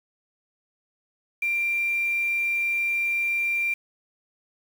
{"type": "tone with quantisation", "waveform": "sine", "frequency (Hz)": 2371, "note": "D7", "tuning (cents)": 16, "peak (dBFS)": -22, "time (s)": [1.42, 3.74], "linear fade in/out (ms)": 5, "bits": 7, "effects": []}